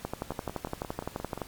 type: two click trains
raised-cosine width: 1 ms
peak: -17 / -22 dBFS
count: 17 / 7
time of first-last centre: 0.05-1.418 / 0.32-1.376 s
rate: 11.7 / 5.68 Hz
effects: pink hiss -49 dBFS RMS until 1.47 s + MP3 96 kbps